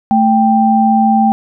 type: tone pair together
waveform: sine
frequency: 220.8 / 786.8 Hz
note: A3 / G5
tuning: +6 / +6 cents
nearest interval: octave + minor seventh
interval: 2200 cents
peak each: -10 dBFS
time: 0.11-1.32 s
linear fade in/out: 0 ms
effects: none